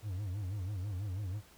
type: tone with vibrato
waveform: triangle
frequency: 97.4 Hz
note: G2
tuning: 11 cents flat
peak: -33 dBFS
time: 0.02-1.42 s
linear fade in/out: 50 ms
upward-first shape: sine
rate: 6.1 Hz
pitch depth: 160 cents each way
effects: pink hiss -60 dBFS RMS until 1.57 s

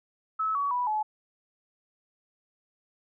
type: tone with pitch steps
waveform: sine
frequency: 1298 / 1130 / 983.7 / 856.4 Hz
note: E6 / C#6 / B5 / A5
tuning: -27 / +33 / -7 / -47 cents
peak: -25 dBFS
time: 0.39-1.03 s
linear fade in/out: 10 ms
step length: 160 ms
effects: none

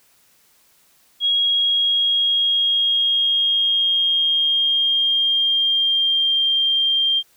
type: tone with pitch glide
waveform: sine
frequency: 3297 to 3185 Hz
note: G#7 to G7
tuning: -13 to +27 cents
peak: -15 dBFS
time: 1.2-7.23 s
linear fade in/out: 50 ms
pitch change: -60 cents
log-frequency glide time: 1.32-6.41 s
effects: white hiss -57 dBFS RMS until 7.36 s

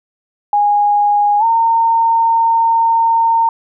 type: tone with pitch glide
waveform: sine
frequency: 824 to 914.3 Hz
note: G#5 to A#5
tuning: -14 to -34 cents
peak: -9 dBFS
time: 0.53-3.49 s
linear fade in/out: 2 ms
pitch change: +180 cents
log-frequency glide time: 1.39-1.44 s
effects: none

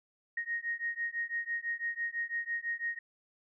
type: beating tone pair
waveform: sine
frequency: 1864.7 / 1870.7 Hz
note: A#6 / A#6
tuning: 0 / +6 cents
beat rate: 6 Hz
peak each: -36 / -36 dBFS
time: 0.37-2.99 s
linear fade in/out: 5 ms
effects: none

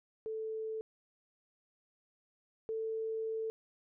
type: tone pair in turn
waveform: sine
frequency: 440 / 444.1 Hz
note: A4 / A4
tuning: 0 / +16 cents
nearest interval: unison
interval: 16 cents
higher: second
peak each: -36 / -34 dBFS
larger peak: second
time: 0.26-0.81 / 2.69-3.5 s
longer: second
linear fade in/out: 0 ms
effects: none

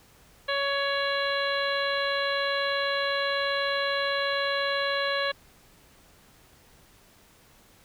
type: harmonic tone with a mistuned harmonic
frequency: 559 Hz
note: C#5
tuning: 14 cents sharp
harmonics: 1 / 2 / 3 / 4 / 5 / 6 / 7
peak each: -29 / -32 / -30 / -37 / -37 / -36 / -35 dBFS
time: 0.48-5.32 s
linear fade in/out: 10 ms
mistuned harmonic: 7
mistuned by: +47 cents
effects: pink hiss -57 dBFS RMS until 7.84 s

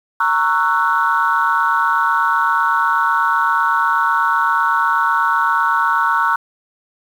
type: chord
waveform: sine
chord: F# dominant seventh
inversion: first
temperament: just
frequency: 925 / 1110 / 1332 / 1480 Hz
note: A#5 / C#6 / E6 / F#6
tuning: -14 / +2 / +18 / 0 cents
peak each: -18 dBFS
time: 0.2-6.36 s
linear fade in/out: 5 ms
effects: tanh soft clip ceiling -4 dBFS + 7-bit

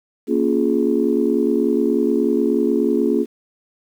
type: chord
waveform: sine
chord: Bb minor seventh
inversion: none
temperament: just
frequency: 233.1 / 279.7 / 349.6 / 419.5 Hz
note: Bb3 / Db4 / F4 / Ab4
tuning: 0 / +16 / +2 / +17 cents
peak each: -20 dBFS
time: 0.27-3.26 s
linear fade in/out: 50 ms
effects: tanh soft clip ceiling -4 dBFS + 8-bit

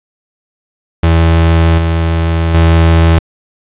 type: tone with level steps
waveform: 35% pulse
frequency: 82.41 Hz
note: E2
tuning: in tune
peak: -4 / -8 / -3 dBFS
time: 1.03-3.19 s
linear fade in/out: 5 ms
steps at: 1.78 / 2.54 s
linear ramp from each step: 5 ms
effects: resampled to 8000 Hz + 7-bit

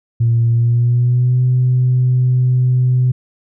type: tone with pitch glide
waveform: sine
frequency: 116.54 to 126.36 Hz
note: A#2 to B2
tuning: 0 to +40 cents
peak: -9 dBFS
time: 0.2-3.12 s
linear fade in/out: 10 ms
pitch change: +140 cents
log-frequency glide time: 0.51-1.42 s
effects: tanh soft clip ceiling -6 dBFS

